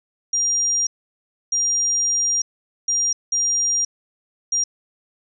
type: tone bursts at uneven times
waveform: sine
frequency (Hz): 5700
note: F8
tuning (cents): +34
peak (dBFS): -17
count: 5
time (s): 0.33-0.87 / 1.52-2.42 / 2.88-3.13 / 3.32-3.85 / 4.52-4.64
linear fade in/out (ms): 5
effects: none